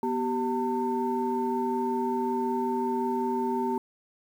sine tone cluster, 244.7 / 386.2 / 901 Hz, B3 / G4 / A5, -16 / -26 / +41 cents, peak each -29 dBFS, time 0.03-3.78 s, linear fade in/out 2 ms, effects tanh soft clip ceiling -17 dBFS + 9-bit

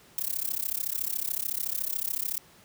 violet noise with amplitude modulation, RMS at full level -27 dBFS, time 0.18-2.38 s, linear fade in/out 0 ms, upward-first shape sine, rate 33.8 Hz, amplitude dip 100%, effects pink hiss -56 dBFS RMS until 2.64 s + high-pass 80 Hz 12 dB/octave

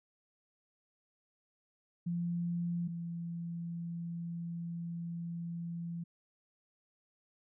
sine tone pair in turn, 172.3 / 169.63 Hz, F3 / E3, -23 / +50 cents, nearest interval unison, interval 27 cents, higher first, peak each -32 / -37 dBFS, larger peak first, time 2.06-2.88 / 2.88-6.04 s, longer second, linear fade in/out 10 ms, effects none

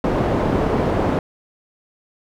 white low-pass noise, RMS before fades -19 dBFS, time 0.04-1.19 s, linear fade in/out 2 ms, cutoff 550 Hz, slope 12 dB/octave, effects none

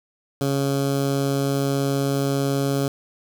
15% pulse tone with notch filter, 138.59 Hz, C#3, in tune, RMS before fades -22 dBFS, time 0.41-2.88 s, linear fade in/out 2 ms, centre 2000 Hz, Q 0.93, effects none

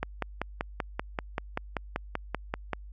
click train, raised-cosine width 0.5 ms, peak -14 dBFS, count 15, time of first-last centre 0.03-2.733 s, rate 5.18 Hz, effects added 50 Hz sine -42 dBFS peak until 2.92 s + AAC 64 kbps

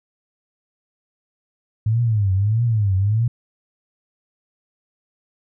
sine tone with vibrato, 106 Hz, G#2, 36 cents sharp, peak -15 dBFS, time 1.86-3.28 s, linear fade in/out 5 ms, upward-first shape triangle, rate 1.6 Hz, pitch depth 230 cents each way, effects none

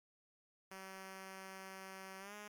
5% pulse tone with pitch glide, 190.9 to 208.2 Hz, G3 to G#3, -46 to +5 cents, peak -38 dBFS, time 0.71-2.48 s, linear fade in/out 5 ms, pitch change +151 cents, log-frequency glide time 2.19-2.34 s, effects Opus 48 kbps

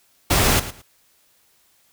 pink noise with echo, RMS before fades -17 dBFS, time 0.3-0.6 s, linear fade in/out 10 ms, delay 110 ms, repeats 2, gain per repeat -14 dB, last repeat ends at 0.82 s, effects white hiss -60 dBFS RMS until 1.92 s

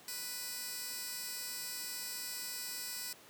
15% pulse tone with high-pass filter, 493.9 Hz, B4, in tune, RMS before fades -42 dBFS, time 0.08-3.13 s, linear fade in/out 2 ms, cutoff 4900 Hz, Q 0.6, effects pink hiss -57 dBFS RMS until 3.29 s + high-pass 200 Hz 12 dB/octave

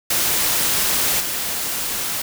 white noise with level steps, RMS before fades -19 / -24 dBFS, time 0.1-2.22 s, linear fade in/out 5 ms, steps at 1.2 s, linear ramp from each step 5 ms, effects none

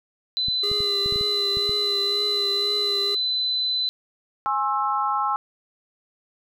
sine tone, 4018 Hz, B7, 29 cents sharp, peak -21 dBFS, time 0.37-3.89 s, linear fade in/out 0 ms
clicks, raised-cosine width 5 ms, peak -22 dBFS, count 9, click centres 0.484 / 0.715 / 0.805 / 1.06 / 1.124 / 1.16 / 1.211 / 1.571 / 1.694 s
square tone with vibrato, 406.7 Hz, G#4, 36 cents flat, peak -29 dBFS, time 0.63-3.15 s, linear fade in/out 5 ms, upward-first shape triangle, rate 2 Hz, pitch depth 31 cents each way
sine chord, Ab augmented, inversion none, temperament equal with one note detuned, 830.6 / 1069.1 / 1318.5 Hz, Ab5 / C6 / E6, 0 / +37 / 0 cents, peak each -25 dBFS, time 4.46-5.36 s, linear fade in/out 0 ms
effects none

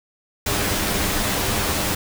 pink noise with comb filter, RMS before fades -22 dBFS, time 0.46-1.95 s, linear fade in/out 5 ms, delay 10 ms, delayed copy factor +0.5, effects none

